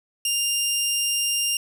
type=tone; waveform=15% pulse; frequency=2800 Hz; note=F7; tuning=4 cents sharp; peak=-14 dBFS; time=0.25-1.57 s; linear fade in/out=2 ms; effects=none